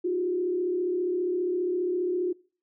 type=tone with frequency modulation; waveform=sine; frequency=359.3 Hz; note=F4; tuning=49 cents sharp; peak=-24 dBFS; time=0.04-2.33 s; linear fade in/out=10 ms; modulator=34.9 Hz; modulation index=0.62; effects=noise-tail reverb RT60 0.4 s tail -23 dB re dry